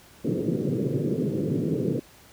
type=band-pass noise; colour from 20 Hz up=pink; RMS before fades=-26 dBFS; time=0.24-2 s; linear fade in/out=10 ms; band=120 to 480 Hz; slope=48 dB/octave; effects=pink hiss -52 dBFS RMS until 2.32 s + high-pass 60 Hz 12 dB/octave